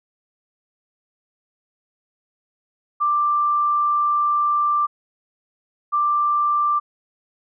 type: tone pair in turn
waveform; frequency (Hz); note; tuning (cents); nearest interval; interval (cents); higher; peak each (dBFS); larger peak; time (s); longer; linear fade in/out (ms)
sine; 1180 / 1180; D6 / D6; +8 / +8; unison; 0; neither; -16; neither; 3-4.87 / 5.92-6.8; first; 20
effects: none